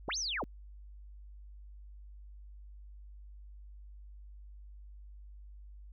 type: linear two-way sweep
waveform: sine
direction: up then down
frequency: 138.59 to 6470 to 138.59 Hz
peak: -33 dBFS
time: 0.08-0.44 s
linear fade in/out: 0 ms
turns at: 0.18 s
effects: added 50 Hz sine -48 dBFS peak until 5.92 s